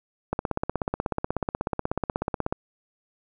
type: click train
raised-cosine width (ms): 1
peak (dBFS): -11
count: 37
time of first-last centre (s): 0.33-2.525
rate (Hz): 16.4
effects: none